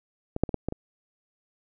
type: clicks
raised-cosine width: 2 ms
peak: -16 / -7 / -20 / -12 / -14 / -19 dBFS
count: 6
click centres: 0.364 / 0.436 / 0.492 / 0.543 / 0.686 / 0.724 s
effects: none